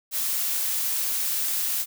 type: noise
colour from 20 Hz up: blue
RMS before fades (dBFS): -26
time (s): 0.11-1.86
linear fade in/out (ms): 50
effects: none